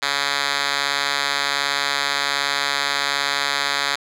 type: tone with band-pass filter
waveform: 5% pulse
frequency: 141.3 Hz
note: C#3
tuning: 34 cents sharp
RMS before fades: -22 dBFS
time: 0.02-3.96 s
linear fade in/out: 10 ms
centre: 3200 Hz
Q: 1.3
effects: none